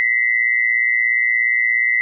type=tone pair together; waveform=sine; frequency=1938 / 2055 Hz; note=B6 / C7; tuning=-33 / -32 cents; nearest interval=minor second; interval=101 cents; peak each=-18 / -16 dBFS; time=0-2.01 s; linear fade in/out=0 ms; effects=none